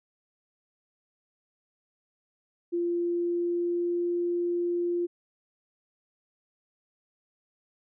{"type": "tone with pitch glide", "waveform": "sine", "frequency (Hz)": [345.5, 348.3], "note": ["F4", "F4"], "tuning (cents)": [-19, -5], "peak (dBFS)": -25, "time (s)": [2.72, 5.07], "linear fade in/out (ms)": 20, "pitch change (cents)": 14, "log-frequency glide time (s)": [2.86, 4.08], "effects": []}